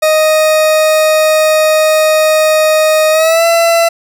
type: tone with pitch glide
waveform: 40% pulse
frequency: 623 to 671.6 Hz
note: D#5 to E5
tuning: +2 to +32 cents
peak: -6 dBFS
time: 0.02-3.89 s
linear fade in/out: 10 ms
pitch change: +130 cents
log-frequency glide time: 3.11-3.45 s
effects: none